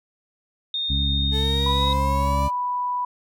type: tone with pitch glide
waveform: sine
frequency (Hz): 3672 to 3775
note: A#7 to A#7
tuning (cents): -27 to +21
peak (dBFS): -23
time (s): 0.74-1.93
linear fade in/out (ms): 2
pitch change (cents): +48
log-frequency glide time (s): 1.13-1.82
type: harmonic tone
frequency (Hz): 69.3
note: C#2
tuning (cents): 0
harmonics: 1 / 2 / 3 / 4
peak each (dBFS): -22 / -28 / -32 / -34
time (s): 0.89-2.49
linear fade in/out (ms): 20
type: linear sweep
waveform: 35% pulse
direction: up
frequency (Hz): 430.5 to 595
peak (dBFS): -27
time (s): 1.31-2.51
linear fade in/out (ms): 50
type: tone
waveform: sine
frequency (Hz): 987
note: B5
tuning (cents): -1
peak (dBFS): -22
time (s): 1.66-3.05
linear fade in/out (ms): 5
effects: none